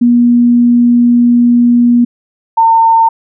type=tone pair in turn; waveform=sine; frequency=240.2 / 906.9 Hz; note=B3 / A#5; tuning=-48 / -48 cents; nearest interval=octave + major seventh; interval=2300 cents; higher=second; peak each=-4 dBFS; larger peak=neither; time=0.01-2.05 / 2.57-3.09 s; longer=first; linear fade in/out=10 ms; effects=none